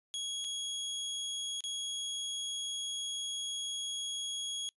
sawtooth tone with dropouts, 3322 Hz, G#7, in tune, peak -32 dBFS, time 0.14-4.69 s, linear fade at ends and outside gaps 0 ms, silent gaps 0.443-0.447 / 1.606-1.639 s, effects noise-tail reverb RT60 0.1 s tail -25 dB re dry + resampled to 24000 Hz

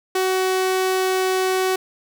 sawtooth tone, 374.9 Hz, F#4, 23 cents sharp, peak -14 dBFS, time 0.15-1.76 s, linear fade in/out 5 ms, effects none

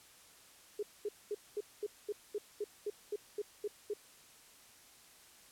sine tone bursts, 415.3 Hz, G#4, in tune, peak -34 dBFS, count 13, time 0.79-3.937 s, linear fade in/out 5 ms, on 39 ms, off 220 ms, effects white hiss -60 dBFS RMS until 5.51 s + low-pass 12000 Hz 12 dB/octave

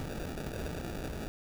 pink noise with sample-and-hold, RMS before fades -38 dBFS, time 0-1.28 s, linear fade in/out 0 ms, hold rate 1050 Hz, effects none

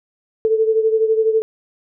sine beating tone pair, 440 / 452 Hz, A4 / A4, 0 / +47 cents, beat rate 12 Hz, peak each -14 / -20 dBFS, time 0.45-1.42 s, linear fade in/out 0 ms, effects none

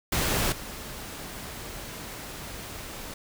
pink noise with level steps, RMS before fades -26 / -39 dBFS, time 0.12-3.14 s, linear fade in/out 5 ms, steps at 0.52 s, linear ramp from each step 2 ms, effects none

